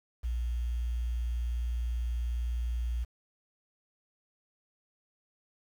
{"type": "tone with quantisation", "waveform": "sine", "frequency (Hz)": 59.4, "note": "A#1", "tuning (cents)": 33, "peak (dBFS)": -29, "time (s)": [0.23, 3.05], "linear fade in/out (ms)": 20, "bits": 9, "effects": []}